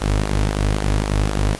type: tone with flanger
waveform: sawtooth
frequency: 51 Hz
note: G#1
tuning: 31 cents flat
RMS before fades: -19 dBFS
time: 0.01-1.55 s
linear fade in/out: 0 ms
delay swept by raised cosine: 0.34 to 5.84 ms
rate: 3.8 Hz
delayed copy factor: -0.5
effects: pink hiss -36 dBFS RMS until 1.59 s + resampled to 24000 Hz